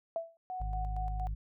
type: tone with exponential decay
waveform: sine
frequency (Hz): 663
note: E5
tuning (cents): +10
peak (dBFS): -28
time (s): 0.16-0.37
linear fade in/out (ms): 1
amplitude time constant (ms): 45
type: tone with tremolo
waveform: sine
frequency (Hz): 740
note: F#5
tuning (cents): 0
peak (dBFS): -36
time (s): 0.5-1.27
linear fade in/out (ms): 0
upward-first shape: square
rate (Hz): 4.3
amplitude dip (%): 55
type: harmonic tone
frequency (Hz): 51.91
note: G#1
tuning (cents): 0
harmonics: 1 / 2 / 3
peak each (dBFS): -33 / -44 / -48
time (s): 0.6-1.35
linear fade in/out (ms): 10
effects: none